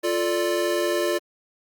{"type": "chord", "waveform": "square", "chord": "D minor", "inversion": "first", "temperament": "equal", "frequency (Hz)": [349.2, 440, 587.3], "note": ["F4", "A4", "D5"], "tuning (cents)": [0, 0, 0], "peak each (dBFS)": [-25, -30, -26], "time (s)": [0.03, 1.19], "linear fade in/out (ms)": 20, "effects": ["Opus 48 kbps"]}